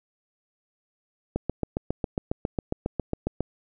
click train, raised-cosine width 2 ms, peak -12 dBFS, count 16, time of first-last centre 1.36-3.406 s, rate 7.33 Hz, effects none

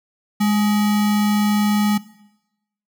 sine tone with sample-and-hold, 207.7 Hz, G#3, in tune, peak -14 dBFS, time 0.4-1.98 s, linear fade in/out 10 ms, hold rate 1050 Hz, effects noise-tail reverb RT60 0.9 s tail -18 dB re dry

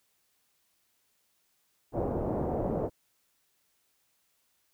white low-pass noise, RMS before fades -31 dBFS, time 1.92-2.9 s, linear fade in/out 50 ms, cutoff 650 Hz, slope 24 dB/octave, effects white hiss -73 dBFS RMS until 4.73 s

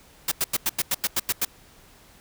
white noise bursts, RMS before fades -23 dBFS, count 10, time 0.28-1.45 s, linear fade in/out 5 ms, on 36 ms, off 90 ms, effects pink hiss -53 dBFS RMS until 2.2 s

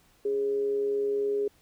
sine tone with amplitude modulation, 411.5 Hz, G#4, 16 cents flat, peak -23 dBFS, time 0.25-1.48 s, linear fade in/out 5 ms, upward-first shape sine, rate 130 Hz, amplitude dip 35%, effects pink hiss -63 dBFS RMS until 1.61 s

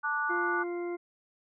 sine chord, D major, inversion second, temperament just, 881 / 1174.7 / 1468.3 Hz, A5 / D6 / F#6, +2 / 0 / -14 cents, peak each -35 / -33 / -30 dBFS, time 0.03-0.64 s, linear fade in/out 20 ms
harmonic tone, 348.7 Hz, F4, 3 cents flat, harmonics 1 / 2 / 3 / 4 / 6, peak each -32 / -44 / -48 / -51 / -48 dBFS, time 0.29-0.97 s, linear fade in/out 20 ms
effects none

